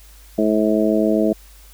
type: harmonic tone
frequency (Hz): 107.5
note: A2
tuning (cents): -40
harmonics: 2 / 3 / 4 / 5 / 6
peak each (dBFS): -19 / -19 / -22 / -24 / -21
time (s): 0.38-1.33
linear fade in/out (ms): 5
effects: added 50 Hz sine -43 dBFS peak until 1.73 s + white hiss -49 dBFS RMS until 1.73 s